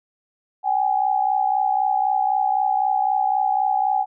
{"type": "tone pair together", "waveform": "sine", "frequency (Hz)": [766.7, 830.6], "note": ["G5", "G#5"], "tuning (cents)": [-39, 0], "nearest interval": "minor second", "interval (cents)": 139, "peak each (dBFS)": -20, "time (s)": [0.63, 4.06], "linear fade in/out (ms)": 50, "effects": []}